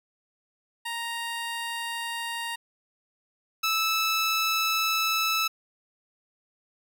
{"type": "tone pair in turn", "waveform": "15% pulse", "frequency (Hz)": [932.3, 1310.7], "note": ["A#5", "E6"], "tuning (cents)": [0, -10], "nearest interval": "tritone", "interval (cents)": 590, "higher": "second", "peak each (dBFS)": [-24, -17], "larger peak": "second", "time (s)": [[0.85, 2.56], [3.63, 5.48]], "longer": "second", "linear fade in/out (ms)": 10, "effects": []}